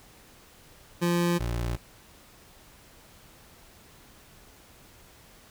25% pulse tone pair in turn, 173.2 / 58.79 Hz, F3 / A#1, -14 / +15 cents, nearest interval octave + perfect fifth, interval 1871 cents, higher first, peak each -19 / -24 dBFS, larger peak first, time 1.01-1.39 / 1.39-1.77 s, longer neither, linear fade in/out 20 ms, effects pink hiss -54 dBFS RMS until 5.5 s

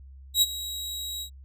sawtooth tone with ADSR envelope, 3838 Hz, A#7, 50 cents sharp, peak -13 dBFS, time 0.34-1.3 s, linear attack 78 ms, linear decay 35 ms, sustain -16 dB, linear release 85 ms, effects added 67 Hz sine -44 dBFS peak until 1.44 s

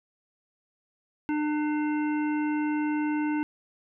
harmonic tone, 300 Hz, D4, 37 cents sharp, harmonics 1 / 3 / 5 / 7 / 9, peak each -25 / -35 / -39 / -42 / -44 dBFS, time 1.29-3.43 s, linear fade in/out 0 ms, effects none

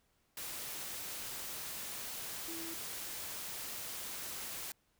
sine tone in noise, 329.6 Hz, E4, in tune, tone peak -45 dBFS, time 2.48-2.74 s, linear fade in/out 2 ms, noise white, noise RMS -43 dBFS, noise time 0.37-4.72 s, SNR -5 dB, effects pink hiss -75 dBFS RMS until 4.99 s

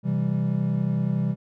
triangle chord, C major, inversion none, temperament equal with one note detuned, 130.81 / 165.29 / 196 Hz, C3 / E3 / G3, 0 / +5 / 0 cents, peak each -24 dBFS, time 0.03-1.36 s, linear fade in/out 50 ms, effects none

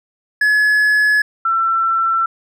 triangle / sine tone pair in turn, 1700 / 1343.5 Hz, G#6 / E6, +40 / +33 cents, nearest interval major third, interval 407 cents, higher first, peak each -9 / -13 dBFS, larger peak first, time 0.41-1.22 / 1.45-2.26 s, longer neither, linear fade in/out 5 ms, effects none

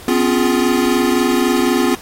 square chord, C# dominant seventh, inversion third, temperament equal with one note detuned, 253.4 / 277.2 / 349.2 / 415.3 Hz, B3 / C#4 / E#4 / G#4, +45 / 0 / 0 / 0 cents, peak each -17 / -21 / -18 / -22 dBFS, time 0.08-1.95 s, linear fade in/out 2 ms, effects pink hiss -37 dBFS RMS until 2.01 s + AAC 48 kbps

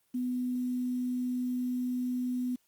sine tone with quantisation, 249.4 Hz, B3, 17 cents sharp, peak -29 dBFS, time 0.14-2.56 s, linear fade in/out 10 ms, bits 9, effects white hiss -72 dBFS RMS until 2.67 s + Opus 24 kbps

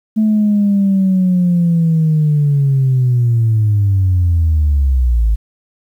sine linear sweep, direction down, 218.9 to 51.91 Hz, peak -8 dBFS, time 0.16-5.36 s, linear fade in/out 20 ms, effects tanh soft clip ceiling -6 dBFS + 8-bit

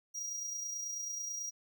square tone with amplitude modulation, 5730 Hz, F8, 44 cents sharp, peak -36 dBFS, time 0.14-1.51 s, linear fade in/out 20 ms, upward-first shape sine, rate 29.2 Hz, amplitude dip 40%, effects none

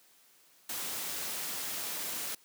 white noise, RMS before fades -37 dBFS, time 0.69-2.35 s, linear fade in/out 5 ms, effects white hiss -63 dBFS RMS until 2.44 s + high-pass 150 Hz 12 dB/octave

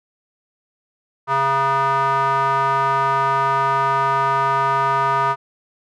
square tone with band-pass filter, 136.5 Hz, C#3, 26 cents flat, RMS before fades -18 dBFS, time 1.27-5.36 s, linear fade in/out 50 ms, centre 1100 Hz, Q 6.5, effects none

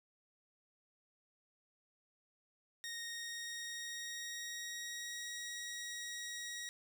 15% pulse tone with pitch glide, 1861 to 1899 Hz, A#6 to A#6, -3 to +32 cents, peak -36 dBFS, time 2.84-6.69 s, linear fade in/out 0 ms, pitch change +35 cents, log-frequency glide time 3.04-5.33 s, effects none

